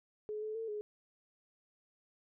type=tone with pitch steps; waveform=sine; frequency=425.1 / 431.8 / 450 / 419.8 Hz; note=G#4 / A4 / A4 / G#4; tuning=+40 / -33 / +39 / +19 cents; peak=-37 dBFS; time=0.29-0.81 s; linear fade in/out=0 ms; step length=130 ms; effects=none